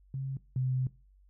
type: tone pair in turn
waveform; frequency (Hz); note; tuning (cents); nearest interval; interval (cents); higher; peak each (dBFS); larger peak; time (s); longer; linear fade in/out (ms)
sine; 134.5 / 129.02; C3 / C3; +48 / -24; minor second; 72; first; -32 / -27; second; 0.14-0.37 / 0.56-0.87; second; 2
effects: noise-tail reverb RT60 0.3 s tail -19 dB re dry + added 48 Hz sine -58 dBFS peak until 1.29 s